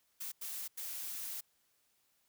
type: noise bursts at uneven times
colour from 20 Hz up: blue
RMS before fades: -42 dBFS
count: 3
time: 0.2-0.32 / 0.41-0.68 / 0.77-1.41 s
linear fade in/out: 10 ms
effects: white hiss -75 dBFS RMS until 2.28 s